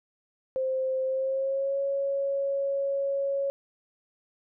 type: tone with pitch glide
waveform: sine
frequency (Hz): 523.3 to 553.5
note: C5 to C#5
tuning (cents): 0 to -3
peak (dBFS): -25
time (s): 0.56-3.5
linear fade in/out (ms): 0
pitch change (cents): +97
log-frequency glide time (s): 1.05-1.79
effects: none